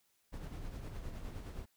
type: noise with tremolo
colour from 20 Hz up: brown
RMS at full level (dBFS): -42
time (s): 0.32-1.66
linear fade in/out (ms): 20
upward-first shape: sine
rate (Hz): 9.7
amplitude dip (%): 45
effects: white hiss -75 dBFS RMS until 1.76 s